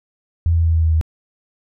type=tone with pitch steps; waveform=sine; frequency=83.8 / 82.93 / 82.08 / 81.23 / 80.39 / 79.55 Hz; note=E2 / E2 / E2 / E2 / E2 / D#2; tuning=+29 / +11 / -7 / -25 / -43 / +39 cents; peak=-12 dBFS; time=0.46-1.012 s; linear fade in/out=0 ms; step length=92 ms; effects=none